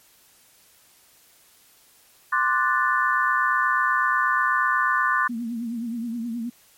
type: chord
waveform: sine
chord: D dominant seventh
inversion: third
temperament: equal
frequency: 1046.5 / 1174.7 / 1480 / 1760 Hz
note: C6 / D6 / F#6 / A6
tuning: 0 / 0 / 0 / 0 cents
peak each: -24 dBFS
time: 2.32-5.28 s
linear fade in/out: 10 ms
type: tone with vibrato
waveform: sine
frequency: 233.1 Hz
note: A#3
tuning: in tune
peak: -26 dBFS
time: 5.29-6.5 s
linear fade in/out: 10 ms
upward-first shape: triangle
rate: 9.5 Hz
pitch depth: 90 cents each way
effects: white hiss -56 dBFS RMS until 6.77 s + MP3 64 kbps